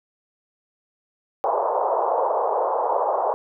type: band-pass noise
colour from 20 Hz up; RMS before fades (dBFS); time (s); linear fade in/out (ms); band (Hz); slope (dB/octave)
white; -22; 1.44-3.34; 0; 440 to 1000; 48
effects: none